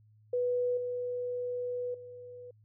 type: tone with level steps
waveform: sine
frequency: 492.5 Hz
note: B4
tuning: 5 cents flat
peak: -27 / -32 / -44 dBFS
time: 0.33-2.51 s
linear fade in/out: 5 ms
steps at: 0.77 / 1.94 s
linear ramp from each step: 5 ms
effects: added 107 Hz sine -59 dBFS peak until 2.64 s